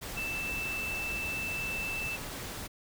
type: tone in noise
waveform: sine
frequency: 2649 Hz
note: E7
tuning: 8 cents sharp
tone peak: -33 dBFS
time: 0.16-2.17 s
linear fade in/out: 20 ms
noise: pink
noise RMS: -40 dBFS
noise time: 0.01-2.68 s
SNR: +4 dB
effects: none